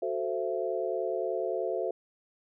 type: chord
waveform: sine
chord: F# half-diminished seventh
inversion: none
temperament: equal with one note detuned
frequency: 370 / 440 / 523.3 / 669.6 Hz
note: F#4 / A4 / C5 / E5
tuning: 0 / 0 / 0 / +27 cents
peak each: -34 dBFS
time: 0.02-1.91 s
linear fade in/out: 5 ms
effects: none